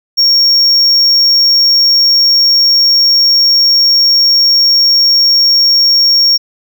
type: tone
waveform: triangle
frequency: 5540 Hz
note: F8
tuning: 15 cents flat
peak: -4 dBFS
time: 0.17-6.38 s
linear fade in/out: 20 ms
effects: none